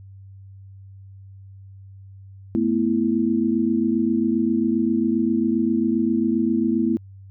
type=chord; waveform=sine; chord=A suspended second; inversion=none; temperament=just; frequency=220 / 247.5 / 330 Hz; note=A3 / B3 / E4; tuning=0 / +4 / +2 cents; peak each=-22 dBFS; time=2.55-6.97 s; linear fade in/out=0 ms; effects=added 97 Hz sine -40 dBFS peak until 7.3 s